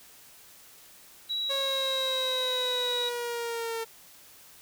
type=tone with pitch glide; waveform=sine; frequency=3893 to 3835 Hz; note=B7 to A#7; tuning=-26 to +48 cents; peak=-28 dBFS; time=1.29-3.1 s; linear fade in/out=20 ms; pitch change=-26 cents; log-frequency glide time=1.39-1.67 s
type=linear sweep; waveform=sawtooth; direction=down; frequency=550 to 451.7 Hz; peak=-27 dBFS; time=1.49-3.85 s; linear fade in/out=20 ms
effects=white hiss -53 dBFS RMS until 4.61 s